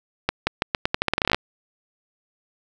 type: accelerating click train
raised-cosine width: 0.3 ms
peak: -3 dBFS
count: 17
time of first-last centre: 0.29-1.346 s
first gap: 180 ms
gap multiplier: 0.84
effects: none